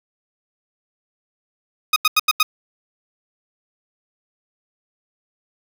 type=tone bursts; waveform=15% pulse; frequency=1248 Hz; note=D#6; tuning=5 cents sharp; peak=-6 dBFS; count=5; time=1.93-2.43 s; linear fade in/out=5 ms; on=32 ms; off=85 ms; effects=8-bit